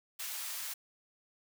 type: high-pass noise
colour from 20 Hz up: white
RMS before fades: -40 dBFS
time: 0.19-0.74 s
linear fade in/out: 10 ms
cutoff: 1000 Hz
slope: 12 dB/octave
effects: none